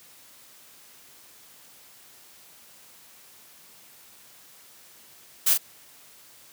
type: noise with echo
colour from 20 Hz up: blue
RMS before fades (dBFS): -20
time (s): 5.46-5.54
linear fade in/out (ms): 10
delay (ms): 38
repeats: 1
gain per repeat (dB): -4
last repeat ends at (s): 5.578
effects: white hiss -52 dBFS RMS until 6.52 s + high-pass 80 Hz 12 dB/octave